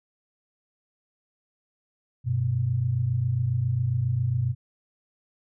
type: tone pair together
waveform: sine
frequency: 97.3 / 124.66 Hz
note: G2 / B2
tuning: -12 / +17 cents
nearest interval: major third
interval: 429 cents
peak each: -28 / -23 dBFS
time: 2.24-4.55 s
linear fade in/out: 50 ms
effects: none